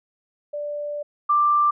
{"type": "tone pair in turn", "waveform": "sine", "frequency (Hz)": [587.3, 1180.7], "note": ["D5", "D6"], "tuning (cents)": [0, 9], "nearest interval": "octave", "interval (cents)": 1209, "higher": "second", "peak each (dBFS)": [-26, -15], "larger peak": "second", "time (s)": [[0.53, 1.03], [1.29, 1.71]], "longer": "first", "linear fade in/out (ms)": 10, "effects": []}